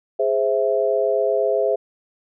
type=chord; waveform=sine; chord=Ab augmented; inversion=none; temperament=equal; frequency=415.3 / 523.3 / 659.3 Hz; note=Ab4 / C5 / E5; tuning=0 / 0 / 0 cents; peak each=-21 dBFS; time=0.19-1.76 s; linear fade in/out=10 ms; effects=none